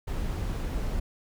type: noise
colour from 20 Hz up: brown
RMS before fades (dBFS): -30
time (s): 0.07-1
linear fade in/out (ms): 10
effects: none